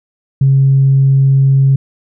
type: tone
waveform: sine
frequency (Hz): 135.9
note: C#3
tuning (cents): -34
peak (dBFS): -5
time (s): 0.41-1.76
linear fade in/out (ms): 5
effects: tanh soft clip ceiling -1 dBFS